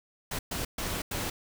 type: noise bursts at uneven times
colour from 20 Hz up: pink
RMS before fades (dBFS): -33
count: 4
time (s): 0.31-0.39 / 0.51-0.65 / 0.78-1.02 / 1.11-1.3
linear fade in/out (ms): 5
effects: none